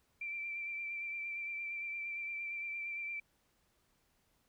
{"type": "tone with vibrato", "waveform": "sine", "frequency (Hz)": 2349, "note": "D7", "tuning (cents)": 0, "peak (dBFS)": -38, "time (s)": [0.21, 3.2], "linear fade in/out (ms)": 5, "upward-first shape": "triangle", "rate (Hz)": 8.7, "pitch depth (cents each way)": 29, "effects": ["pink hiss -75 dBFS RMS until 4.48 s"]}